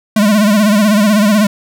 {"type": "tone with vibrato", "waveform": "square", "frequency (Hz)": 209.2, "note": "G#3", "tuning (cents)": 13, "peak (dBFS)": -8, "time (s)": [0.16, 1.47], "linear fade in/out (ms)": 5, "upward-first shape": "sine", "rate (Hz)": 16, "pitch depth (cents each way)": 88, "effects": []}